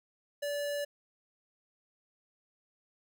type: tone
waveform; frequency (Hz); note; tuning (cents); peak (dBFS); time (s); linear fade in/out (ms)
square; 578; D5; -28; -33; 0.42-0.85; 10
effects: none